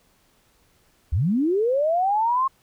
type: linear sweep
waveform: sine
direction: up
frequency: 61.74 to 1085 Hz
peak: -18 dBFS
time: 1.12-2.48 s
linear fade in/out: 10 ms
effects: pink hiss -62 dBFS RMS until 2.62 s